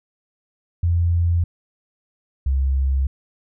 sine tone pair in turn, 85.6 / 67.18 Hz, F2 / C2, -34 / +46 cents, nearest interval major third, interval 420 cents, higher first, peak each -15 / -16 dBFS, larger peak first, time 0.83-1.44 / 2.46-3.07 s, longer neither, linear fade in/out 5 ms, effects none

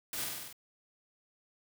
white noise with echo, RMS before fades -38 dBFS, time 0.13-0.24 s, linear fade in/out 2 ms, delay 48 ms, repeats 6, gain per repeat -2 dB, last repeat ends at 0.528 s, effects none

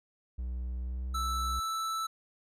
triangle tone with pitch glide, 61.74 to 63.59 Hz, B1 to C2, 0 to -49 cents, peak -31 dBFS, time 0.38-1.6 s, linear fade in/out 10 ms, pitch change +51 cents, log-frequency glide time 0.8-1.12 s
square tone, 1318.5 Hz, E6, in tune, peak -32 dBFS, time 1.14-2.07 s, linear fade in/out 10 ms
effects low-pass 12000 Hz 12 dB/octave

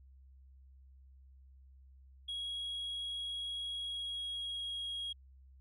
sine tone with pitch glide, 3311 to 3286 Hz, G#7 to G#7, -6 to -19 cents, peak -35 dBFS, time 2.28-5.13 s, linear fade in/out 10 ms, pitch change -13 cents, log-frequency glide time 3.79-4.85 s, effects tanh soft clip ceiling -36 dBFS + added 66 Hz sine -56 dBFS peak until 5.6 s

